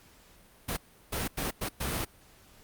pink noise bursts at uneven times, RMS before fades -32 dBFS, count 5, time 0.68-0.77 / 1.12-1.28 / 1.37-1.51 / 1.61-1.69 / 1.8-2.05 s, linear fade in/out 10 ms, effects pink hiss -58 dBFS RMS until 2.63 s + Opus 48 kbps

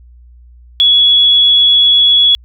sine tone, 3373 Hz, G#7, 26 cents sharp, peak -5 dBFS, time 0.8-2.35 s, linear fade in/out 0 ms, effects added 60 Hz sine -37 dBFS peak until 2.44 s

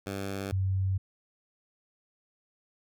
10% pulse / sine tone pair in turn, 98 / 95.27 Hz, G2 / G2, 0 / -49 cents, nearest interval unison, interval 49 cents, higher first, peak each -25 dBFS, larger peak neither, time 0.06-0.52 / 0.52-0.98 s, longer neither, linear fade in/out 10 ms, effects none

